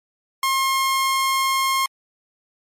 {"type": "tone", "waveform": "sawtooth", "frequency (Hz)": 1070, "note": "C6", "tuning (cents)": 38, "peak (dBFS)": -14, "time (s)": [0.43, 1.86], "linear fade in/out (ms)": 2, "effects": ["MP3 64 kbps"]}